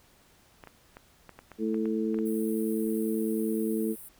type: clicks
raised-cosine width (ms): 0.5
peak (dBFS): -30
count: 10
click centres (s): 0.638 / 0.673 / 0.969 / 1.293 / 1.39 / 1.517 / 1.744 / 1.856 / 2.144 / 2.188
type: harmonic tone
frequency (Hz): 110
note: A2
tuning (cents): 0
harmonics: 2 / 3 / 4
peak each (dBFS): -29 / -31 / -32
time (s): 1.58-3.96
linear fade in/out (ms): 50
type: high-pass noise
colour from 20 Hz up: pink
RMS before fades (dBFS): -46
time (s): 2.25-4.09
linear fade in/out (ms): 10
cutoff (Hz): 8700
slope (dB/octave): 96
effects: pink hiss -61 dBFS RMS until 4.19 s